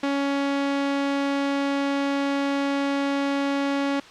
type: tone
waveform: sawtooth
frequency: 279.3 Hz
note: C#4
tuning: 13 cents sharp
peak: -18 dBFS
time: 0.03-4 s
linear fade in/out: 5 ms
effects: white hiss -45 dBFS RMS until 4.1 s + low-pass 4000 Hz 12 dB/octave